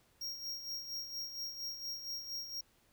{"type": "tone with tremolo", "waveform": "square", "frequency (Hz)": 5588, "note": "F8", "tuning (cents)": 0, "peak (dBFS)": -38, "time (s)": [0.21, 2.61], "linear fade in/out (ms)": 5, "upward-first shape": "sine", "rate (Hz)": 4.3, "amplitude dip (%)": 60, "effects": ["pink hiss -70 dBFS RMS until 2.92 s"]}